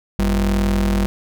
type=ring-modulated tone; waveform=square; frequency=72.3 Hz; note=D2; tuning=27 cents flat; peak=-13 dBFS; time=0.19-1.06 s; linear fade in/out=0 ms; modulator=124 Hz; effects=none